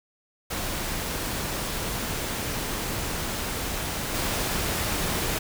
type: noise with level steps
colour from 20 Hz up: pink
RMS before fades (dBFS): -30 / -27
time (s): 0.5-5.39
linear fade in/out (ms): 10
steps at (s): 4.14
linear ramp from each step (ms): 5
effects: none